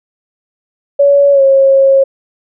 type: tone with pitch glide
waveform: sine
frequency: 565 to 542.3 Hz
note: C#5 to C#5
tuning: +33 to -38 cents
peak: -4 dBFS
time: 0.99-2.04 s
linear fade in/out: 10 ms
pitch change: -71 cents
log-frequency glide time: 1.32-1.42 s
effects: none